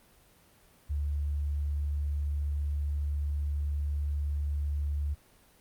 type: tone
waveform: sine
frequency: 72.7 Hz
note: D2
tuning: 17 cents flat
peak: -28 dBFS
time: 0.89-5.15 s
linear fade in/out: 20 ms
effects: pink hiss -61 dBFS RMS until 5.6 s + Opus 32 kbps

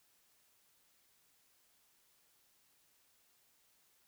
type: silence
effects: white hiss -72 dBFS RMS until 4.07 s

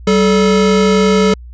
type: tone pair together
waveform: square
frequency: 192.84 / 432.9 Hz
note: G3 / A4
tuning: -28 / -28 cents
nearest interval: octave + major second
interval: 1400 cents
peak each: -12 dBFS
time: 0.07-1.34 s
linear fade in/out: 5 ms
effects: added 60 Hz sine -30 dBFS peak until 1.53 s + resampled to 16000 Hz

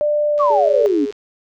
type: tone with pitch glide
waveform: sine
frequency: 594 to 579.8 Hz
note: D5 to D5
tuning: +20 to -22 cents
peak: -14 dBFS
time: 0.01-0.86 s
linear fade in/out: 0 ms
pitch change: -42 cents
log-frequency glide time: 0.28-0.57 s
type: click train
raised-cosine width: 0.2 ms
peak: -24 dBFS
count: 80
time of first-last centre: 0.38-1.125 s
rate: 106 Hz
type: exponential sweep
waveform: sine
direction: down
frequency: 1200 to 264.8 Hz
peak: -14 dBFS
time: 0.39-1.06 s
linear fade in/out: 20 ms
type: tone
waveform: sine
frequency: 416.1 Hz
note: G#4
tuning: 3 cents sharp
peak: -21 dBFS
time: 0.5-1.11 s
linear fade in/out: 5 ms
effects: none

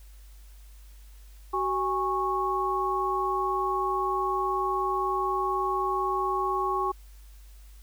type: tone cluster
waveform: sine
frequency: 376.7 / 820 / 1101 Hz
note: F#4 / G#5 / C#6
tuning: +31 / -22 / -12 cents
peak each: -30 / -31 / -27 dBFS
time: 1.53-6.92 s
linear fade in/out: 10 ms
effects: added 50 Hz sine -46 dBFS peak until 7.82 s + white hiss -60 dBFS RMS until 7.82 s

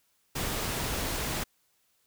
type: noise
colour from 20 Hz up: pink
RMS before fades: -32 dBFS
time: 0.35-1.44 s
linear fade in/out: 10 ms
effects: white hiss -71 dBFS RMS until 2.06 s

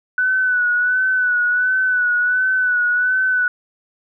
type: tone with vibrato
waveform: sine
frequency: 1489 Hz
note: F#6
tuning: 11 cents sharp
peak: -14 dBFS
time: 0.18-3.48 s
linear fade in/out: 2 ms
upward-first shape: sine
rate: 1.4 Hz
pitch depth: 40 cents each way
effects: none

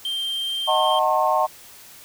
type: tone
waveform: triangle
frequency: 3159 Hz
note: G7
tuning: 13 cents sharp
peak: -22 dBFS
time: 0.05-0.99 s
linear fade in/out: 2 ms
type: chord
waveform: sine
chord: D# diminished seventh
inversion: none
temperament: just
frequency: 622.3 / 746.7 / 896 / 1075.3 Hz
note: D#5 / F#5 / A5 / C6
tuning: 0 / +16 / +31 / +47 cents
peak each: -22 dBFS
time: 0.67-1.47 s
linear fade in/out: 20 ms
effects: tanh soft clip ceiling -5 dBFS + white hiss -45 dBFS RMS until 2.04 s

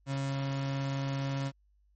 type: tone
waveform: 35% pulse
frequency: 137.1 Hz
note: C#3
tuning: 19 cents flat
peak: -29 dBFS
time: 0.06-1.52 s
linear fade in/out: 50 ms
effects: added 50 Hz sine -64 dBFS peak until 1.95 s + MP3 32 kbps

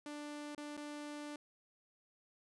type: tone with dropouts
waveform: sawtooth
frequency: 294.9 Hz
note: D4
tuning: 7 cents sharp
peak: -40 dBFS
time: 0.06-1.36 s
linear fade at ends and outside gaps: 2 ms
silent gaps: 0.549-0.578 / 0.768-0.774 s
effects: resampled to 24000 Hz + 13-bit

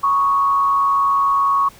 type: tone with frequency modulation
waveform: sine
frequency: 1108.7 Hz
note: C#6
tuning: in tune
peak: -13 dBFS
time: 0.03-1.69 s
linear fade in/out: 10 ms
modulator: 143 Hz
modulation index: 0.37
effects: pink hiss -45 dBFS RMS until 1.79 s

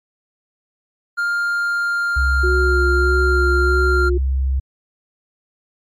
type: tone with pitch glide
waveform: triangle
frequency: 1403 to 1390.1 Hz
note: F6 to F6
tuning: +8 to -8 cents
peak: -15 dBFS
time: 1.17-4.1 s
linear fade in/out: 20 ms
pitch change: -16 cents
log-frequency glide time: 1.33-3.95 s
type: tone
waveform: sine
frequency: 66.3 Hz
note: C2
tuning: 23 cents sharp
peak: -15 dBFS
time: 2.16-4.6 s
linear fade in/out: 10 ms
type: tone with vibrato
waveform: sine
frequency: 361.4 Hz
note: F#4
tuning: 41 cents flat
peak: -18 dBFS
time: 2.43-4.18 s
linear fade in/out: 10 ms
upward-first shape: sine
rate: 1.6 Hz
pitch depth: 25 cents each way
effects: MP3 64 kbps

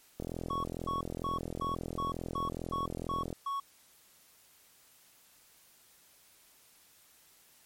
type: click train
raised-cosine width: 2 ms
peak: -24 dBFS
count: 133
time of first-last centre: 0.2-3.328 s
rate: 42.2 Hz
type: tone bursts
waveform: triangle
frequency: 1108.7 Hz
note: C#6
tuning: in tune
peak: -30 dBFS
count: 9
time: 0.5-3.6 s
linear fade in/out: 5 ms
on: 140 ms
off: 230 ms
effects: white hiss -62 dBFS RMS until 7.65 s + MP3 64 kbps

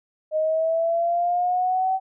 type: linear sweep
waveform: sine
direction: up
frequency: 618 to 765 Hz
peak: -19 dBFS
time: 0.31-2 s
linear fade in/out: 50 ms
effects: none

